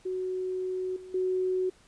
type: tone with level steps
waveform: sine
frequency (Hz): 370.8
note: F#4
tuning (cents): +4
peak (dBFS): -29 / -42 / -25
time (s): 0.05-1.7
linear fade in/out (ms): 10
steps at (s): 0.96 / 1.14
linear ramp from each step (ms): 5
effects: pink hiss -60 dBFS RMS until 1.87 s + resampled to 22050 Hz